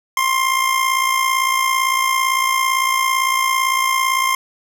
25% pulse tone with amplitude modulation, 1056 Hz, C6, 16 cents sharp, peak -9 dBFS, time 0.17-4.35 s, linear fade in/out 2 ms, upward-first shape sine, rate 57.8 Hz, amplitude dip 55%, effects none

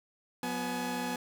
sawtooth tone cluster, 180.1 / 246.9 / 846 Hz, F#3 / B3 / G#5, -46 / 0 / +32 cents, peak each -37 / -31 / -33 dBFS, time 0.43-1.16 s, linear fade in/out 2 ms, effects none

